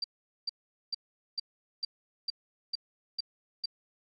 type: tone bursts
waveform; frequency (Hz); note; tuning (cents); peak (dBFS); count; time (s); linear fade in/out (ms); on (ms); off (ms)
sine; 4699; D8; 0; -29; 9; 0.02-3.658; 5; 22; 430
effects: none